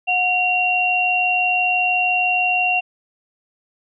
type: tone pair together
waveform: sine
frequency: 728.6 / 2753 Hz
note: F#5 / F7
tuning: -27 / -25 cents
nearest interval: octave + major seventh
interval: 2302 cents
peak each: -20 / -17 dBFS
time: 0.07-2.81 s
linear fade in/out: 20 ms
effects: none